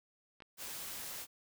clicks, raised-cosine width 0.3 ms, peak -39 / -35 dBFS, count 2, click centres 0.404 / 0.422 s
white noise, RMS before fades -44 dBFS, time 0.57-1.27 s, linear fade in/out 50 ms
effects none

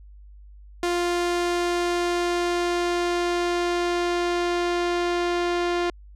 sawtooth tone with low-pass filter sweep, 349.6 Hz, F4, 2 cents sharp, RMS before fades -24 dBFS, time 0.83-5.9 s, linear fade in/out 2 ms, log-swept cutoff 8900 to 4600 Hz, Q 0.72, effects added 50 Hz sine -43 dBFS peak until 6.15 s

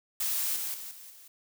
blue noise with level steps, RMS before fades -30 / -34 / -41 / -48 / -52 dBFS, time 0.2-1.28 s, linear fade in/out 5 ms, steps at 0.56 / 0.74 / 0.91 / 1.1 s, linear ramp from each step 2 ms, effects none

